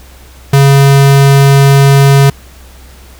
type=tone; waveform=square; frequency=138.59 Hz; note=C#3; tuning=in tune; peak=-3 dBFS; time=0.53-2.3 s; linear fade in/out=5 ms; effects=added 64 Hz sine -34 dBFS peak until 3.19 s + pink hiss -39 dBFS RMS until 3.19 s